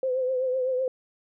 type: tone with vibrato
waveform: sine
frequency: 514 Hz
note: C5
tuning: 31 cents flat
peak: -23 dBFS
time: 0.03-0.88 s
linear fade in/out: 2 ms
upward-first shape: triangle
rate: 7.9 Hz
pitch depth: 57 cents each way
effects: none